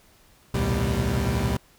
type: tone cluster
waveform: 30% pulse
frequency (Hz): 65.5 / 78.7 / 113.4 / 124.3 / 196.7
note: C2 / D#2 / A#2 / B2 / G3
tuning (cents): +2 / +20 / -47 / +12 / +6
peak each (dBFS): -26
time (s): 0.54-1.57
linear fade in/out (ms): 5
effects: pink hiss -57 dBFS RMS until 1.78 s